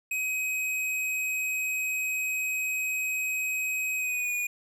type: tone with pitch glide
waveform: square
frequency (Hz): 2528 to 2452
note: D#7 to D#7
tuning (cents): +27 to -26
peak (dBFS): -28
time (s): 0.11-4.47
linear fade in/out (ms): 5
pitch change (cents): -53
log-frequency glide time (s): 3.97-4.33
effects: none